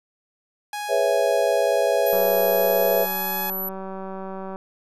sawtooth tone with pitch glide, 830.6 to 843.7 Hz, G#5 to G#5, 0 to +27 cents, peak -24 dBFS, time 0.73-3.5 s, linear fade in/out 2 ms, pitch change +27 cents, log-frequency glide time 2.47-3.38 s
sine chord, C# minor seventh, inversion second, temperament equal, 415.3 / 493.9 / 554.4 / 659.3 Hz, G#4 / B4 / C#5 / E5, 0 / 0 / 0 / 0 cents, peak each -26 / -24 / -22 / -22 dBFS, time 0.88-3.07 s, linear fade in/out 50 ms
sine tone, 11840 Hz, F#9, in tune, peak -26 dBFS, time 2.06-3.69 s, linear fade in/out 5 ms
click train, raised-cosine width 1 ms, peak -21 dBFS, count 465, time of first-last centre 2.13-4.559 s, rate 191 Hz
effects resampled to 32000 Hz

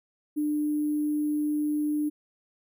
sine tone with sample-and-hold, 298.8 Hz, D4, 30 cents sharp, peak -24 dBFS, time 0.36-2.1 s, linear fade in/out 20 ms, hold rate 11025 Hz, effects none

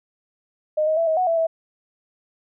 sine tone with pitch steps, 614 / 628 / 664 / 636 / 736 / 664 / 653 Hz, D#5 / D#5 / E5 / D#5 / F#5 / E5 / E5, -23 / +16 / +12 / +38 / -9 / +12 / -17 cents, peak -17 dBFS, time 0.77-1.47 s, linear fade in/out 10 ms, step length 100 ms, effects none

